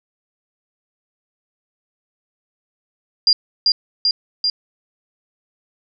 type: tone with echo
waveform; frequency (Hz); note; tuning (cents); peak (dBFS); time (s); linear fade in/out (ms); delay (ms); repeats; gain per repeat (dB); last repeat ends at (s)
sine; 4800; D8; +37; -9; 3.27-3.33; 2; 390; 3; -2; 4.5
effects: none